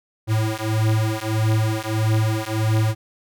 square beating tone pair, 108.8 / 110.4 Hz, A2 / A2, -19 / +6 cents, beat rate 1.6 Hz, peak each -22 dBFS, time 0.27-2.95 s, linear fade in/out 50 ms, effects none

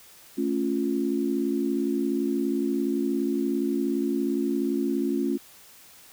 sine chord, A augmented, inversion none, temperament equal, 220 / 277.2 / 349.2 Hz, A3 / C#4 / E#4, 0 / 0 / 0 cents, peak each -29 / -26 / -28 dBFS, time 0.37-5.38 s, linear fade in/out 20 ms, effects white hiss -51 dBFS RMS until 6.12 s

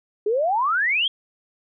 sine exponential sweep, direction up, 401.5 to 3322 Hz, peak -18 dBFS, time 0.26-1.08 s, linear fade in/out 5 ms, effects none

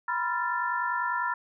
sine tone cluster, 969 / 1019 / 1380 / 1761 Hz, B5 / C6 / F6 / A6, -33 / -46 / -21 / +1 cents, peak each -30 / -34 / -31 / -33 dBFS, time 0.08-1.34 s, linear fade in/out 5 ms, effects none

